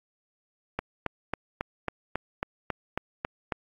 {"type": "click train", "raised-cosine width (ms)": 0.5, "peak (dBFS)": -13, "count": 11, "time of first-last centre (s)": [0.79, 3.522], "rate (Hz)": 3.66, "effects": ["AAC 48 kbps"]}